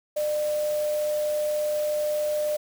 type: tone in noise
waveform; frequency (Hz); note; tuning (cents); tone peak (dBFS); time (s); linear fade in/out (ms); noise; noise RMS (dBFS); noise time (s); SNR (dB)
sine; 600; D5; +37; -23; 0.16-2.57; 10; white; -40; 0.16-2.57; +14
effects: none